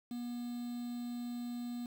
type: tone with quantisation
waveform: triangle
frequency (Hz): 241.3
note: B3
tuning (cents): -40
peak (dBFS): -36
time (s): 0.11-1.86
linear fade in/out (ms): 2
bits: 9
effects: none